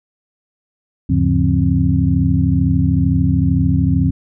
sine tone cluster, 78.9 / 101.1 / 141.1 / 174.5 / 265.1 Hz, D#2 / G#2 / C#3 / F3 / C4, +25 / -46 / +31 / -1 / +23 cents, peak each -18 dBFS, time 1.09-4.11 s, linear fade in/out 10 ms, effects none

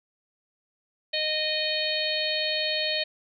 harmonic tone with a mistuned harmonic, 617 Hz, D#5, 15 cents flat, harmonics 1 / 3 / 4 / 5 / 6 / 7, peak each -31 / -34 / -33 / -32 / -32 / -30 dBFS, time 1.13-3.04 s, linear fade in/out 10 ms, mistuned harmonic 6, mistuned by +25 cents, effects none

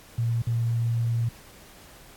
sine tone with dropouts, 116.7 Hz, A#2, 2 cents sharp, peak -22 dBFS, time 0.18-1.29 s, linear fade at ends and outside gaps 5 ms, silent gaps 0.421-0.469 s, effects pink hiss -50 dBFS RMS until 2.16 s + AAC 64 kbps

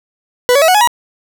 40% pulse tone with pitch steps, 494.2 / 564.4 / 644.6 / 736.2 / 840.8 / 960.3 Hz, B4 / C#5 / E5 / F#5 / G#5 / B5, +1 / +31 / -39 / -9 / +21 / -49 cents, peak -6 dBFS, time 0.49-0.874 s, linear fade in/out 0 ms, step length 64 ms, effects 8-bit

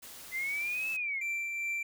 white noise, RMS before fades -48 dBFS, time 0.02-0.97 s, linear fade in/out 10 ms
sine linear two-way sweep, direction up then down, 2038 to 2637 to 2050 Hz, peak -31 dBFS, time 0.31-1.23 s, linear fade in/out 50 ms, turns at 0.91 s
triangle tone with tremolo, 2349 Hz, D7, in tune, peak -29 dBFS, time 1.21-1.83 s, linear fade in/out 5 ms, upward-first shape triangle, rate 2.5 Hz, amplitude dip 35%
effects none

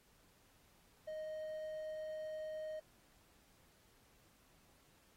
triangle tone, 622.3 Hz, D#5, in tune, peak -40 dBFS, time 1.07-2.8 s, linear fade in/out 10 ms, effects pink hiss -70 dBFS RMS until 5.16 s + AAC 48 kbps

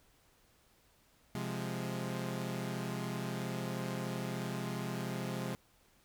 sawtooth chord, F minor, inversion second, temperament equal, 130.81 / 174.61 / 207.7 Hz, C3 / F3 / Ab3, 0 / 0 / 0 cents, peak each -36 / -37 / -37 dBFS, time 1.35-5.55 s, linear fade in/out 0 ms, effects pink hiss -68 dBFS RMS until 6.04 s

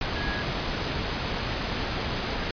sine tone in noise, 1661.2 Hz, G#6, in tune, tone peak -33 dBFS, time 0.16-0.42 s, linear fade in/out 2 ms, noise pink, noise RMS -29 dBFS, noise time 0.01-2.51 s, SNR -7 dB, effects resampled to 11025 Hz

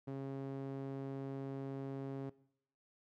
sawtooth tone with band-pass filter, 136.1 Hz, C#3, 31 cents flat, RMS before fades -43 dBFS, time 0.07-2.3 s, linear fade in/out 10 ms, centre 310 Hz, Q 0.9, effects noise-tail reverb RT60 0.7 s tail -20 dB re dry

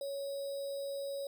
sine tone with sample-and-hold, 556 Hz, C#5, 5 cents sharp, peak -36 dBFS, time 0.01-1.27 s, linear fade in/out 2 ms, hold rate 4410 Hz, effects none

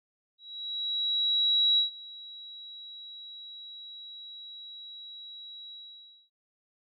sine tone with ADSR envelope, 3880 Hz, B7, 31 cents flat, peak -20 dBFS, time 0.38-6.3 s, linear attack 1400 ms, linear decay 120 ms, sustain -22 dB, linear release 580 ms, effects none

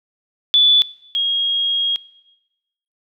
sine tone pair in turn, 3466 / 3271 Hz, A7 / G#7, -27 / -27 cents, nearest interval minor second, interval 100 cents, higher first, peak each -9 / -16 dBFS, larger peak first, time 0.54-0.82 / 1.15-1.96 s, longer second, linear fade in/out 0 ms, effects noise-tail reverb RT60 1.0 s tail -21 dB re dry

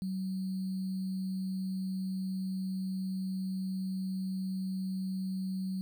sine tone with sample-and-hold, 188.6 Hz, F#3, 33 cents sharp, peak -32 dBFS, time 0.02-5.81 s, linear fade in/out 0 ms, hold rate 4410 Hz, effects none

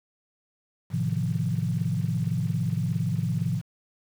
sine chord, F dominant seventh, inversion first, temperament just, 109.13 / 130.96 / 157.15 / 174.61 Hz, A2 / C3 / Eb3 / F3, -14 / +2 / +18 / 0 cents, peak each -29 dBFS, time 0.9-3.62 s, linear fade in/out 50 ms, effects tanh soft clip ceiling -14 dBFS + 8-bit

